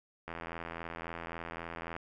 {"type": "click train", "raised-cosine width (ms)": 0.5, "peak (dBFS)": -25, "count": 142, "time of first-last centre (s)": [0.28, 1.965], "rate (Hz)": 83.7, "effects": []}